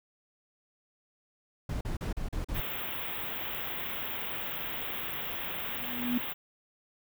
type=noise bursts; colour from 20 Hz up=brown; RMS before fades=-33 dBFS; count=6; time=1.69-2.605 s; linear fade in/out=5 ms; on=120 ms; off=39 ms
type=band-stop noise; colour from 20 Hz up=white; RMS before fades=-36 dBFS; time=2.54-6.34 s; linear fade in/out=20 ms; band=3600 to 14000 Hz; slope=96 dB/octave
type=tone with exponential growth; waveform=sine; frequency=245.2 Hz; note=B3; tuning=12 cents flat; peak=-24 dBFS; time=5.58-6.18 s; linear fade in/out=5 ms; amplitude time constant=130 ms
effects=none